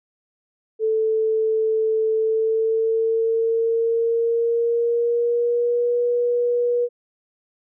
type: tone with pitch glide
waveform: sine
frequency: 440 to 482.6 Hz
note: A4 to B4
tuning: 0 to -40 cents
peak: -17 dBFS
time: 0.79-6.89 s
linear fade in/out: 50 ms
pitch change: +160 cents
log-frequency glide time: 2.13-6 s
effects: none